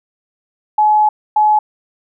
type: tone bursts at uneven times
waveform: sine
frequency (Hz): 850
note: G#5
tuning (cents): +40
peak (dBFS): -8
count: 2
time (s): 0.78-1.09 / 1.36-1.59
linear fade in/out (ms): 5
effects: none